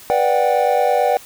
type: chord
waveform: triangle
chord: G major seventh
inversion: first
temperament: just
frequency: 490 / 588 / 735 / 784 Hz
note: B4 / D5 / F#5 / G5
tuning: -14 / +2 / -12 / 0 cents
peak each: -17 dBFS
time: 0.1-1.17 s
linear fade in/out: 0 ms
effects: white hiss -41 dBFS RMS until 1.25 s